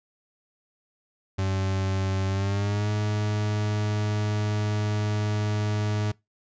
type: tone with pitch glide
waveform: 40% pulse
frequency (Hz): 96 to 105.3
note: G2 to G#2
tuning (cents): -36 to +24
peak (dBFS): -23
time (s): 1.38-6.12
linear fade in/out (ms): 10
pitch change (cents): +160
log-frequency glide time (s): 2.27-2.9
effects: noise-tail reverb RT60 0.2 s tail -23 dB re dry + resampled to 16000 Hz